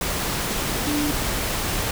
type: tone in noise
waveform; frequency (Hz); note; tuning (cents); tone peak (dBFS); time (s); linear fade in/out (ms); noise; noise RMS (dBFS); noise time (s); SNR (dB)
sine; 294.7; D4; +6; -22; 0.87-1.11; 2; pink; -25; 0.01-1.91; 0
effects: none